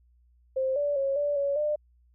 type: tone with pitch steps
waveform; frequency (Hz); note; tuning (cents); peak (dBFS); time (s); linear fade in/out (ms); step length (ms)
sine; 526 / 579 / 547 / 581 / 562 / 599; C5 / D5 / C#5 / D5 / C#5 / D5; +9 / -25 / -23 / -19 / +24 / +34; -24; 0.56-1.76; 10; 200
effects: added 60 Hz sine -59 dBFS peak until 2.14 s